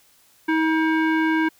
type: tone with low-pass filter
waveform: square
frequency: 318.6 Hz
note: D#4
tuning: 41 cents sharp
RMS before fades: -20 dBFS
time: 0.48-1.49 s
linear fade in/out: 10 ms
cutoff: 1900 Hz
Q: 3
effects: white hiss -57 dBFS RMS until 1.59 s